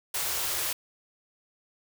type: band-stop noise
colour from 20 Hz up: white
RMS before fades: -30 dBFS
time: 0.14-0.73 s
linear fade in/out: 5 ms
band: 160 to 310 Hz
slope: 96 dB/octave
effects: none